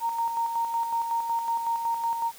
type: tone with tremolo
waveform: sine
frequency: 925 Hz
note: A#5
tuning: 14 cents flat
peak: -23 dBFS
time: 0-2.32 s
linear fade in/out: 50 ms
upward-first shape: square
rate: 5.4 Hz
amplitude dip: 45%
effects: white hiss -48 dBFS RMS until 2.38 s